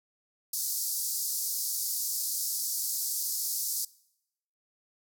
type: band-pass noise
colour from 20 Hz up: white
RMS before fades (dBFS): -32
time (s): 0.53-3.85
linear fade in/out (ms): 5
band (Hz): 4600 to 16000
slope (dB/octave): 48
effects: noise-tail reverb RT60 0.8 s tail -22 dB re dry